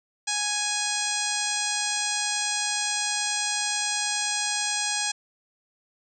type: harmonic tone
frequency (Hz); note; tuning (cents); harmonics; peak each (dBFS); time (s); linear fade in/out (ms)
830.6; G#5; 0; 1 / 2 / 3 / 4 / 5 / 6 / 7 / 8 / 9 / 10; -34 / -34 / -34 / -34 / -34 / -34 / -34 / -34 / -34 / -34; 0.27-5.12; 10
effects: none